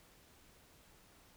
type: silence
effects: pink hiss -64 dBFS RMS until 1.36 s